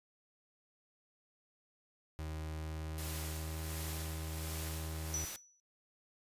35% pulse tone with pitch glide, 78.2 to 79.52 Hz, D#2 to D#2, +9 to +38 cents, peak -38 dBFS, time 2.19-5.25 s, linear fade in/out 0 ms, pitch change +29 cents, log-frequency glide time 2.5-3.86 s
white noise with tremolo, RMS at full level -44 dBFS, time 2.98-5.36 s, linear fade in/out 0 ms, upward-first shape sine, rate 1.4 Hz, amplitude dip 50%
sine tone with exponential decay, 5920 Hz, F#8, in tune, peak -33 dBFS, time 5.14-5.6 s, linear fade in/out 0 ms, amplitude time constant 100 ms
effects noise-tail reverb RT60 0.2 s tail -22 dB re dry + resampled to 32000 Hz

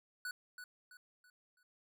square tone with echo, 1480 Hz, F#6, in tune, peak -40 dBFS, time 0.25-0.31 s, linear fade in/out 2 ms, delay 330 ms, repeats 4, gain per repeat -8 dB, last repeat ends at 1.63 s, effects none

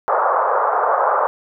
white band-pass noise, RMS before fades -17 dBFS, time 0.08-1.27 s, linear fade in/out 0 ms, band 470 to 1300 Hz, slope 48 dB/octave, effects none

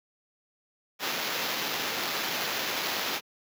blue noise with sample-and-hold, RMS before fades -31 dBFS, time 0.99-3.21 s, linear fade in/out 50 ms, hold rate 8820 Hz, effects high-pass 200 Hz 12 dB/octave

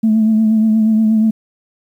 sine tone with vibrato, 219.2 Hz, A3, 6 cents flat, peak -8 dBFS, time 0.03-1.31 s, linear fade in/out 10 ms, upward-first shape triangle, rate 8.4 Hz, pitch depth 40 cents each way, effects tanh soft clip ceiling -5 dBFS + 8-bit

